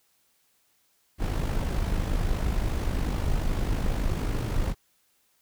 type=noise with amplitude modulation; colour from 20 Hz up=brown; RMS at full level=-24 dBFS; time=1.18-4.75 s; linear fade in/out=50 ms; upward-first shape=sine; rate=51.5 Hz; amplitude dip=50%; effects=white hiss -68 dBFS RMS until 5.41 s